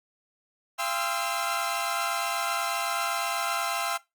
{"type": "tone cluster", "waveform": "sawtooth", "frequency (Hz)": [685, 796, 1040, 1300, 1368], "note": ["F5", "G5", "C6", "E6", "F6"], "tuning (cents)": [-34, 26, -11, -24, -36], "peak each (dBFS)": -30, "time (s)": [0.78, 3.98], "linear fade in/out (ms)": 20, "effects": ["noise-tail reverb RT60 0.2 s tail -19 dB re dry", "Opus 48 kbps"]}